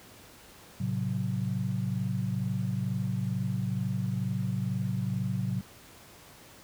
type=chord; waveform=sine; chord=F# diminished; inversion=first; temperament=just; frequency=111 / 133.2 / 185 Hz; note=A2 / C3 / F#3; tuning=+16 / +31 / 0 cents; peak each=-32 dBFS; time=0.8-5.61 s; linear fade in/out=5 ms; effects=pink hiss -52 dBFS RMS until 6.63 s + high-pass 60 Hz 12 dB/octave